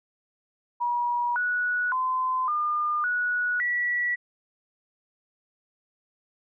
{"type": "tone with pitch steps", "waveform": "sine", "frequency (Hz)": [962, 1468, 1027, 1208, 1465, 1943], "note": ["B5", "F#6", "C6", "D6", "F#6", "B6"], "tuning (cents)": [-46, -14, -33, 48, -18, -29], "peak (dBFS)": -23, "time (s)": [0.8, 4.16], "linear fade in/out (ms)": 20, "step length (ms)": 560, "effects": []}